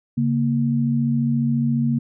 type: tone pair together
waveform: sine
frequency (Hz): 138.69 / 233.1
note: C#3 / A#3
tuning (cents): +1 / 0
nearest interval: major sixth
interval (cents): 899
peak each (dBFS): -21 / -19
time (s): 0.17-1.99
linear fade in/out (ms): 10
effects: none